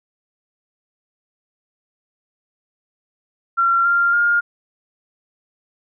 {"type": "tone with pitch steps", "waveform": "sine", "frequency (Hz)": [1369, 1391.3, 1414], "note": ["F6", "F6", "F6"], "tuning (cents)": [-35, -7, 21], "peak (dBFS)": -13, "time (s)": [3.57, 4.41], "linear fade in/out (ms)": 20, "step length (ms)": 280, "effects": []}